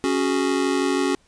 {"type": "chord", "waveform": "square", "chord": "C# suspended fourth", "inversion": "none", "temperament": "just", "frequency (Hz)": [277.2, 369.6, 415.8], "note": ["C#4", "F#4", "G#4"], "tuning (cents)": [0, -2, 2], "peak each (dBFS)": [-23, -24, -28], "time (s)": [0.04, 1.15], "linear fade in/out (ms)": 0, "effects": ["pink hiss -60 dBFS RMS until 1.27 s", "resampled to 22050 Hz"]}